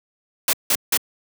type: noise bursts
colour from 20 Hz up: white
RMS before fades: -18 dBFS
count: 3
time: 0.48-0.973 s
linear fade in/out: 2 ms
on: 51 ms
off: 170 ms
effects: high-pass 200 Hz 12 dB/octave